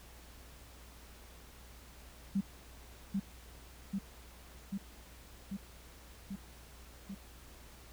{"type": "tone with echo", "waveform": "sine", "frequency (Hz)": 196.4, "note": "G3", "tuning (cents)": 4, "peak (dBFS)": -28, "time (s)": [2.35, 2.41], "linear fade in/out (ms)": 10, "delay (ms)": 790, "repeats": 6, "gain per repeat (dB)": -2, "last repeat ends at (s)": 7.15, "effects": ["added 60 Hz sine -55 dBFS peak until 7.92 s", "pink hiss -57 dBFS RMS until 7.92 s"]}